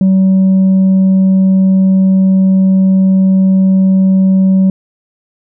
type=tone with tanh clipping; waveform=sine; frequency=190.1 Hz; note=F#3; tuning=47 cents sharp; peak=-6 dBFS; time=0.01-4.7 s; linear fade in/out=2 ms; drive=2 dB; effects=none